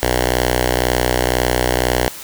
5% pulse tone with notch filter, 62 Hz, B1, 7 cents sharp, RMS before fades -17 dBFS, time 0.03-2.08 s, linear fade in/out 0 ms, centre 190 Hz, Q 0.81, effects white hiss -33 dBFS RMS until 2.23 s

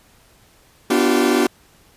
40% pulse chord, G dominant seventh, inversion first, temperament equal with one note detuned, 246.9 / 293.7 / 349.2 / 385 Hz, B3 / D4 / F4 / G4, 0 / 0 / 0 / -31 cents, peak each -19 dBFS, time 0.9-1.47 s, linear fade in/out 5 ms, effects pink hiss -53 dBFS RMS until 1.96 s + resampled to 32000 Hz

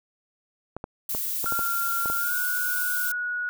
clicks, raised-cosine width 1 ms, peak -19 dBFS, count 8, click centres 0.766 / 0.841 / 1.149 / 1.443 / 1.523 / 1.592 / 2.058 / 2.1 s
violet noise, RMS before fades -29 dBFS, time 1.09-3.12 s, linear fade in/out 5 ms
sine tone with pitch glide, 1385 to 1458.9 Hz, F6 to F#6, -15 to -25 cents, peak -26 dBFS, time 1.46-3.49 s, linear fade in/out 0 ms, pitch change +90 cents, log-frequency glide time 2.16-2.35 s
effects none

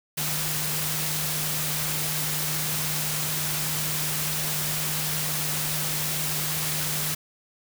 sine tone in noise, 152.9 Hz, D#3, 30 cents flat, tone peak -33 dBFS, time 0.17-7.15 s, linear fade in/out 10 ms, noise white, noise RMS -28 dBFS, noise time 0.17-7.15 s, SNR -8 dB, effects none

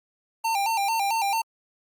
square tone with vibrato, 848 Hz, G#5, 36 cents sharp, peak -23 dBFS, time 0.44-1.42 s, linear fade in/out 10 ms, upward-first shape square, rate 4.5 Hz, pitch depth 110 cents each way, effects Opus 48 kbps

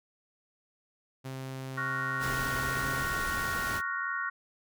sawtooth tone with pitch glide, 132.2 to 133.81 Hz, C3 to C3, +18 to +39 cents, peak -33 dBFS, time 1.24-3.04 s, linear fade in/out 20 ms, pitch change +21 cents, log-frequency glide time 2.59-2.83 s
sine chord, Gb major seventh, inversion second, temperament equal, 1108.7 / 1396.9 / 1480 / 1864.7 Hz, Db6 / F6 / Gb6 / Bb6, 0 / 0 / 0 / 0 cents, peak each -36 dBFS, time 1.77-4.3 s, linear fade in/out 10 ms
pink noise, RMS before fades -37 dBFS, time 2.19-3.82 s, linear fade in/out 50 ms
effects none

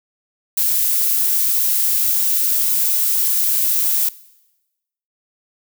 violet noise, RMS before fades -17 dBFS, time 0.57-4.09 s, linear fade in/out 5 ms, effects noise-tail reverb RT60 1.0 s tail -20 dB re dry

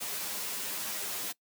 white noise with comb filter, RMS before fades -36 dBFS, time 0-1.33 s, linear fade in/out 20 ms, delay 9.8 ms, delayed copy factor +0.85, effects noise-tail reverb RT60 0.1 s tail -22 dB re dry + high-pass 150 Hz 12 dB/octave

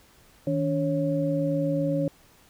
sine tone cluster, 158.7 / 286.2 / 550 Hz, D#3 / D4 / C#5, +35 / -45 / -14 cents, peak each -27 dBFS, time 0.47-2.08 s, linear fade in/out 2 ms, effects pink hiss -57 dBFS RMS until 2.49 s

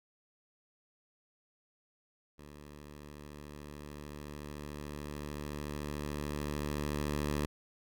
10% pulse tone with level ramp, 73.6 Hz, D2, 4 cents sharp, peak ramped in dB -42 to -23 dBFS, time 2.38-7.46 s, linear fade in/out 10 ms, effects none

